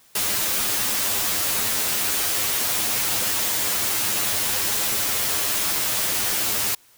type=noise with comb filter; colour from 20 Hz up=white; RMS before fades=-23 dBFS; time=0.15-6.75 s; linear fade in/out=5 ms; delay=9.7 ms; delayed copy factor=+0.9; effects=white hiss -55 dBFS RMS until 6.97 s